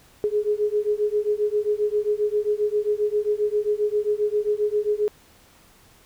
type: beating tone pair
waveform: sine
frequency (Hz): 415.3 / 422.8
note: G#4 / G#4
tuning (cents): 0 / +31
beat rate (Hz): 7.5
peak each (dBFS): -23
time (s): 0.24-5.08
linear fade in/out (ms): 0
effects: pink hiss -54 dBFS RMS until 6.05 s